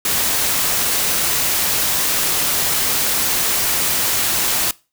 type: noise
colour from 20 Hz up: white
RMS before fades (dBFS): -18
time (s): 0.05-4.71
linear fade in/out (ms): 2
effects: noise-tail reverb RT60 0.3 s tail -22 dB re dry